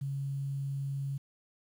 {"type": "tone with quantisation", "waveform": "sine", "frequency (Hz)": 138.3, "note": "C#3", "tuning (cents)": -4, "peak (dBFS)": -32, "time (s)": [0.01, 1.18], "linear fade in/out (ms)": 10, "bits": 10, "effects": []}